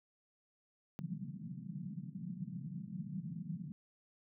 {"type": "band-pass noise", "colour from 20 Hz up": "white", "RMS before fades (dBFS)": -44, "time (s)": [0.99, 3.72], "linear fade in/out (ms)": 0, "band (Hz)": [140, 200], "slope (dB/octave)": 48, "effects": []}